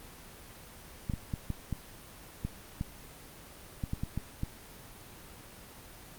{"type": "clicks", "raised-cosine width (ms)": 5, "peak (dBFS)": -20, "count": 12, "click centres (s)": [1.098, 1.137, 1.338, 1.503, 1.727, 2.45, 2.811, 3.838, 3.934, 4.035, 4.176, 4.434], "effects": ["pink hiss -50 dBFS RMS until 6.18 s", "Opus 24 kbps"]}